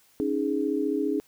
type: chord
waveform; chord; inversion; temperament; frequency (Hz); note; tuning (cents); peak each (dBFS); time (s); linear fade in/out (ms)
sine; C# suspended second; none; just; 277.2 / 311.8 / 415.8; C#4 / D#4 / G#4; 0 / +4 / +2; -28; 0.2-1.2; 0
effects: white hiss -61 dBFS RMS until 1.27 s